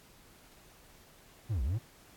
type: linear two-way sweep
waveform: triangle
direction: down then up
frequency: 123.5 to 54.8 to 123.5 Hz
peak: -27 dBFS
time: 1.49-1.79 s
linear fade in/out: 20 ms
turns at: 1.63 s
effects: pink hiss -59 dBFS RMS until 2.16 s + AAC 64 kbps